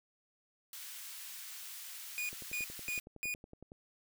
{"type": "high-pass noise", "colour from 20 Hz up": "white", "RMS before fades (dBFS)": -47, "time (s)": [0.73, 3], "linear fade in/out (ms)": 2, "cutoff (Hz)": 1500, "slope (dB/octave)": 12}
{"type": "tone bursts", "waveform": "45% pulse", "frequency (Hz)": 2456, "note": "D#7", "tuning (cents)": -23, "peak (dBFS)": -35, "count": 4, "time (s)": [2.18, 3.34], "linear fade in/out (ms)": 0, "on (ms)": 110, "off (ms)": 240}
{"type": "click train", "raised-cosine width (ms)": 2, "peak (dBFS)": -37, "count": 16, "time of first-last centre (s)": [2.33, 3.719], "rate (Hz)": 10.8}
{"effects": []}